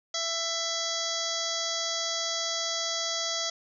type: harmonic tone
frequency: 665 Hz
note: E5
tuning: 15 cents sharp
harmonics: 1 / 2 / 3 / 5 / 6 / 7 / 8 / 9 / 10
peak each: -37 / -39 / -39 / -35 / -38 / -36 / -37 / -36 / -39 dBFS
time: 0.14-3.5 s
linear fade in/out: 5 ms
effects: none